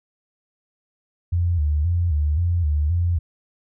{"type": "tone with vibrato", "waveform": "sine", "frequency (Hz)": 80.5, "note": "E2", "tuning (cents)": -41, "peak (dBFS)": -17, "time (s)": [1.32, 3.19], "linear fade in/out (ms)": 10, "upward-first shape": "square", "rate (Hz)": 1.9, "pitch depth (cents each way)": 130, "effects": []}